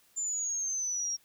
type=exponential sweep; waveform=sine; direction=down; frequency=7190 to 5588 Hz; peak=-30 dBFS; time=0.16-1.17 s; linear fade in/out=20 ms; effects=white hiss -65 dBFS RMS until 1.24 s